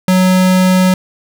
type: tone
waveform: square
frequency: 185 Hz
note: F#3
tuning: in tune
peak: -8 dBFS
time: 0.08-0.94 s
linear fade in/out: 2 ms
effects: none